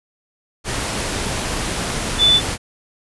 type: tone in noise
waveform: sine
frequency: 3496 Hz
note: A7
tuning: 12 cents flat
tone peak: -10 dBFS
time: 2.18-2.41 s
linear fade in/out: 50 ms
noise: pink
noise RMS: -23 dBFS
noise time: 0.64-2.58 s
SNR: +10 dB
effects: resampled to 24000 Hz